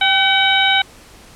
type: harmonic tone with a mistuned harmonic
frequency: 760 Hz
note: F#5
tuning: 46 cents sharp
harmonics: 1 / 2 / 3 / 4 / 5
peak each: -18 / -18 / -18 / -18 / -18 dBFS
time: 0.01-0.82 s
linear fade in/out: 5 ms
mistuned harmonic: 1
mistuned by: +58 cents
effects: pink hiss -43 dBFS RMS until 1.35 s + low-pass 11000 Hz 12 dB/octave